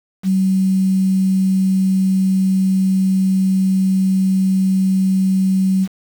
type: tone with quantisation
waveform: sine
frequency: 190 Hz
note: F#3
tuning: 46 cents sharp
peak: -12 dBFS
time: 0.23-5.88 s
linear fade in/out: 50 ms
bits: 6
effects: none